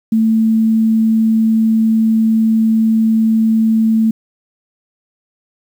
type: tone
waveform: sine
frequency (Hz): 222.2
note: A3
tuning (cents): +17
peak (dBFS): -9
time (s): 0.12-4.11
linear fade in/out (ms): 5
effects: 7-bit